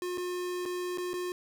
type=tone with dropouts; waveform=square; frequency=358.6 Hz; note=F4; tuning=46 cents sharp; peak=-33 dBFS; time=0.02-1.32 s; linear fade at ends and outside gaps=1 ms; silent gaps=0.175-0.18 / 0.654-0.659 / 0.975-0.982 / 1.133-1.139 s; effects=10-bit